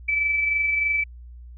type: tone with amplitude modulation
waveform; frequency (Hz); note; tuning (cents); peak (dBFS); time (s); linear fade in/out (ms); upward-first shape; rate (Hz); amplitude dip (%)
sine; 2311; D7; -28; -18; 0.08-1.04; 10; sine; 23.2; 35
effects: added 60 Hz sine -39 dBFS peak until 1.57 s